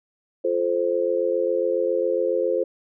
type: chord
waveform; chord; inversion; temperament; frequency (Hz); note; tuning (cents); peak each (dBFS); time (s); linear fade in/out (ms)
sine; F major; none; just; 349.2 / 436.5 / 523.8; F4 / A4 / C5; 0 / -14 / +2; -26 / -25 / -22; 0.44-2.64; 10
effects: none